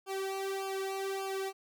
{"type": "tone with flanger", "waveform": "sawtooth", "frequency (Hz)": 387.4, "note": "G4", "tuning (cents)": -20, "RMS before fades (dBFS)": -36, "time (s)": [0.06, 1.53], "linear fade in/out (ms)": 50, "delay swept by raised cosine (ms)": [0.51, 2.01], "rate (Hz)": 1.7, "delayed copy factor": -0.9, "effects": []}